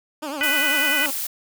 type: tone with vibrato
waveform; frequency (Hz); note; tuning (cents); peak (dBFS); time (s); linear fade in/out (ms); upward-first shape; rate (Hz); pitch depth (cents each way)
15% pulse; 289.9; D4; -22; -21; 0.22-1.11; 10; triangle; 10; 160
type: harmonic tone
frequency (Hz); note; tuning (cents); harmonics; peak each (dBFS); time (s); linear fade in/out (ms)
496.7; B4; +10; 3 / 4 / 5 / 6; -23 / -24 / -25 / -26; 0.41-1.06; 0
type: noise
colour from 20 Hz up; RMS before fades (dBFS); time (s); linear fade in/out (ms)
blue; -27; 0.43-1.27; 5
effects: none